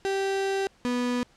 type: tone pair in turn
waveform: 35% pulse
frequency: 390 / 245.7 Hz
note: G4 / B3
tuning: -9 / -9 cents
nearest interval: minor sixth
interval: 800 cents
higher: first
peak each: -23 dBFS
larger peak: neither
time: 0.05-0.67 / 0.85-1.23 s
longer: first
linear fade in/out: 0 ms
effects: pink hiss -60 dBFS RMS until 1.36 s + low-pass 7000 Hz 12 dB/octave